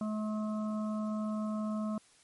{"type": "harmonic tone", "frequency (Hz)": 214.2, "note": "A3", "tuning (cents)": -46, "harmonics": [1, 3, 5, 6], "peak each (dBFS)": [-32, -42, -46, -48], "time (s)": [0.01, 1.98], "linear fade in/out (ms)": 2, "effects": ["white hiss -63 dBFS RMS until 2.23 s", "MP3 48 kbps"]}